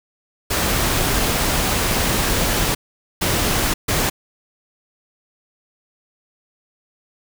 pink noise bursts at uneven times, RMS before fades -19 dBFS, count 3, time 0.5-2.75 / 3.21-3.74 / 3.88-4.1 s, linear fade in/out 10 ms, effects none

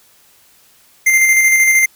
square tone with tremolo, 2093 Hz, C7, in tune, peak -8 dBFS, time 1.06-1.86 s, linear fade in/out 10 ms, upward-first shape square, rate 13 Hz, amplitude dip 30%, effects white hiss -50 dBFS RMS until 1.95 s

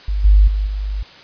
sine tone with level steps, 50.4 Hz, G1, 49 cents sharp, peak -16 / -6 / -15 / -19 dBFS, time 0.08-1.03 s, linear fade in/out 5 ms, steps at 0.24 / 0.47 / 0.66 s, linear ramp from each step 10 ms, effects white hiss -41 dBFS RMS until 1.23 s + resampled to 11025 Hz

